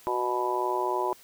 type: harmonic tone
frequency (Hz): 123.47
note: B2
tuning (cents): 0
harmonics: 3 / 4 / 5 / 6 / 7 / 8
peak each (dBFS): -30 / -38 / -34 / -39 / -32 / -29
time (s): 0.07-1.13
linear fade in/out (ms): 0
effects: white hiss -54 dBFS RMS until 1.23 s